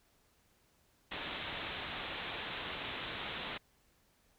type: low-pass noise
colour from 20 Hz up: white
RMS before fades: -42 dBFS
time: 1.11-3.58 s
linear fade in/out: 10 ms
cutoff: 3800 Hz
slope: 96 dB/octave
effects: pink hiss -71 dBFS RMS until 4.38 s